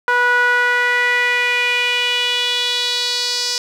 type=tone with band-pass filter sweep; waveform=sawtooth; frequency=488.9 Hz; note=B4; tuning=18 cents flat; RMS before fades=-17 dBFS; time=0.08-3.58 s; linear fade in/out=0 ms; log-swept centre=1300 to 5100 Hz; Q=3.7; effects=8-bit